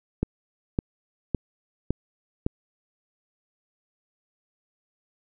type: click train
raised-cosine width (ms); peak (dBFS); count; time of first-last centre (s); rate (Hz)
3; -10; 5; 0.23-2.465; 1.79
effects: none